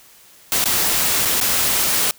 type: noise with dropouts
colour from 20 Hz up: white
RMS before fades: -18 dBFS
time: 0.52-2.11 s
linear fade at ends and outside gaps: 0 ms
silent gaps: 0.641-0.657 / 1.251-1.255 / 1.402-1.412 s
effects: white hiss -48 dBFS RMS until 2.18 s